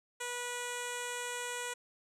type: tone with low-pass filter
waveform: 10% pulse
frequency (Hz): 487.5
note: B4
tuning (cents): -23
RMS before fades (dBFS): -39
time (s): 0.2-1.74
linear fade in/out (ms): 10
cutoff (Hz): 9400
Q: 3.5
effects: none